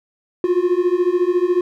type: beating tone pair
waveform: triangle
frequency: 349.2 / 363.2 Hz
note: F4 / F#4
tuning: 0 / -32 cents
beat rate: 14 Hz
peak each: -16 / -15 dBFS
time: 0.44-1.61 s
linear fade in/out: 2 ms
effects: none